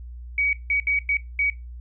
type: tone bursts at uneven times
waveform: sine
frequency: 2262 Hz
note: C#7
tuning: 34 cents sharp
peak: -19 dBFS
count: 5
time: 0.38-0.53 / 0.7-0.8 / 0.87-0.99 / 1.09-1.17 / 1.39-1.5 s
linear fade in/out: 2 ms
effects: noise-tail reverb RT60 0.2 s tail -18 dB re dry + added 60 Hz sine -35 dBFS peak until 1.8 s